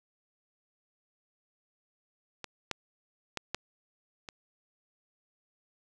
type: clicks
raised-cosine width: 0.2 ms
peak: -21 / -14 / -16 / -14 / -24 dBFS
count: 5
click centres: 2.443 / 2.713 / 3.373 / 3.546 / 4.288 s
effects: none